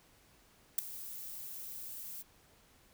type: noise with ADSR envelope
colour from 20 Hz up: violet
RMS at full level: -26 dBFS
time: 0.78-2.23 s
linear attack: 8 ms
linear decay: 4 ms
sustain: -19 dB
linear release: 18 ms
effects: pink hiss -65 dBFS RMS until 2.93 s